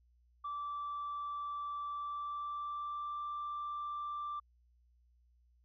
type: tone with pitch glide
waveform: sine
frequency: 1164 to 1177.5 Hz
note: D6 to D6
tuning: -16 to +4 cents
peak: -36 dBFS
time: 0.44-4.4 s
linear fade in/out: 10 ms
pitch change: +20 cents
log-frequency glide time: 1.89-3.2 s
effects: tanh soft clip ceiling -35 dBFS + added 60 Hz sine -66 dBFS peak until 5.64 s